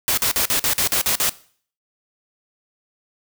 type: noise bursts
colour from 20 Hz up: white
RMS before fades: -19 dBFS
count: 9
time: 0.08-1.294 s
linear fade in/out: 0 ms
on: 94 ms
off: 46 ms
effects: noise-tail reverb RT60 0.5 s tail -19 dB re dry